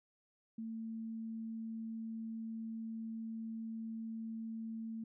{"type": "tone", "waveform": "sine", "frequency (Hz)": 224.4, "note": "A3", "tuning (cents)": 34, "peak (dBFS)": -40, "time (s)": [0.58, 5.04], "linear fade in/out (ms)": 5, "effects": []}